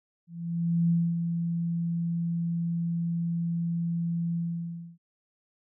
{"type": "tone with ADSR envelope", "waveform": "sine", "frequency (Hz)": 169.1, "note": "E3", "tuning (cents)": 44, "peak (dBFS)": -20, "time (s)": [0.27, 4.98], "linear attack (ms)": 630, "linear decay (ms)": 250, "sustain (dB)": -6, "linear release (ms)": 620, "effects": []}